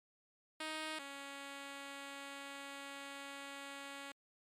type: tone pair in turn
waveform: 5% pulse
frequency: 312.8 / 278.6 Hz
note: D#4 / C#4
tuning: +9 / +9 cents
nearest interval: major second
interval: 200 cents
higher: first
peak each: -29 / -35 dBFS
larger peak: first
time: 0.6-0.99 / 0.99-4.12 s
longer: second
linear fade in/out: 5 ms
effects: low-pass 10000 Hz 12 dB/octave + MP3 96 kbps